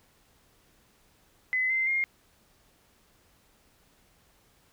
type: tone with pitch steps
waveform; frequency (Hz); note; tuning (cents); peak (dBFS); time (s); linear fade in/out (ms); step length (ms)
sine; 2024 / 2075 / 2127; B6 / C7 / C7; +42 / -15 / +28; -24; 1.53-2.04; 0; 170
effects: pink hiss -64 dBFS RMS until 4.72 s